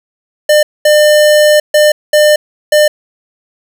square tone bursts at uneven times, 600 Hz, D5, 37 cents sharp, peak -5 dBFS, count 5, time 0.49-0.63 / 0.85-1.6 / 1.74-1.92 / 2.13-2.36 / 2.72-2.88 s, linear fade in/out 5 ms, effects none

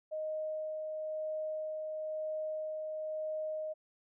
sine tone with tremolo, 622 Hz, D#5, 1 cent flat, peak -34 dBFS, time 0.11-3.74 s, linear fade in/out 20 ms, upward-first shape sine, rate 1 Hz, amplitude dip 25%, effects none

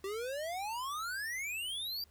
square exponential sweep, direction up, 380 to 4800 Hz, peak -37 dBFS, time 0.04-2.04 s, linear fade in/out 2 ms, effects added 74 Hz sine -64 dBFS peak until 2.1 s + pink hiss -68 dBFS RMS until 2.1 s

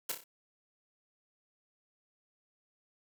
white noise with echo, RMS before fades -34 dBFS, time 0.09-0.12 s, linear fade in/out 5 ms, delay 30 ms, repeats 4, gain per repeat -6 dB, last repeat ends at 0.24 s, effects high-pass 200 Hz 12 dB/octave

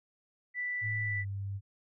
sine tone, 1975.5 Hz, B6, in tune, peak -32 dBFS, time 0.54-1.25 s, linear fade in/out 50 ms
sine tone with pitch glide, 108.3 to 98.74 Hz, A2 to G2, -27 to +13 cents, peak -34 dBFS, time 0.81-1.61 s, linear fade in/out 50 ms, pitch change -160 cents, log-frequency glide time 1.03-1.23 s
effects none

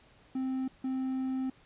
triangle tone pair in turn, 261.6 / 261.6 Hz, C4 / C4, 0 / 0 cents, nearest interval unison, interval 0 cents, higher neither, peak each -28 dBFS, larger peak neither, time 0.35-0.68 / 0.84-1.5 s, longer second, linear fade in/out 5 ms, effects pink hiss -61 dBFS RMS until 1.65 s + resampled to 8000 Hz

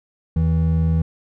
triangle tone pair together, 81.1 / 162.2 Hz, E2 / E3, -28 / -28 cents, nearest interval octave, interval 1200 cents, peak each -16 dBFS, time 0.36-1.02 s, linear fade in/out 5 ms, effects none

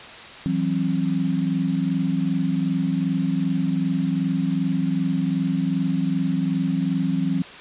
sine tone cluster, 165.4 / 188 / 266.2 Hz, E3 / F#3 / C4, +6 / +28 / +30 cents, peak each -24 dBFS, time 0.46-7.42 s, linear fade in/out 0 ms, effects white hiss -39 dBFS RMS until 7.6 s + resampled to 8000 Hz

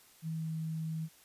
sine tone with pitch glide, 160.9 to 159.88 Hz, E3 to D#3, -42 to +47 cents, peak -34 dBFS, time 0.22-1.09 s, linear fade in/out 50 ms, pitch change -11 cents, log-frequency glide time 0.36-0.47 s, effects white hiss -61 dBFS RMS until 1.24 s + resampled to 32000 Hz

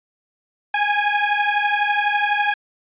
20% pulse beating tone pair, 820 / 832 Hz, G#5 / G#5, -22 / +3 cents, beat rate 12 Hz, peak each -15 dBFS, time 0.74-2.54 s, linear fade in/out 5 ms, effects resampled to 8000 Hz

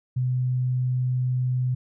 sine tone, 126.6 Hz, B2, 43 cents sharp, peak -21 dBFS, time 0.16-1.75 s, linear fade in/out 10 ms, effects none

